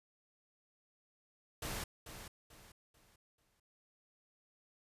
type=noise with echo; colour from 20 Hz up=pink; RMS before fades=-41 dBFS; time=1.62-1.84 s; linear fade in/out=5 ms; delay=440 ms; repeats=4; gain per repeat=-9 dB; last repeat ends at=3.6 s; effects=resampled to 32000 Hz